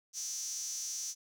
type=tone with high-pass filter; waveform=sawtooth; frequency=261.6 Hz; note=C4; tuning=in tune; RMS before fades=-39 dBFS; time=0.13-1.15 s; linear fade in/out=50 ms; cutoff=6000 Hz; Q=8.9; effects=none